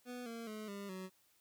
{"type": "tone with pitch steps", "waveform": "25% pulse", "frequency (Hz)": [246.9, 230.4, 214.9, 200.5, 187.12], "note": ["B3", "A#3", "A3", "G3", "F#3"], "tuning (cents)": [0, -20, -41, 39, 20], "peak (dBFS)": -40, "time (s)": [0.05, 1.1], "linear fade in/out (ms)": 50, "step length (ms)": 210, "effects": ["white hiss -72 dBFS RMS until 1.4 s"]}